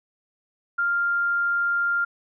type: tone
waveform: sine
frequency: 1396.9 Hz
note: F6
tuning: in tune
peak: -20 dBFS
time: 0.78-2.05 s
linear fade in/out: 10 ms
effects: none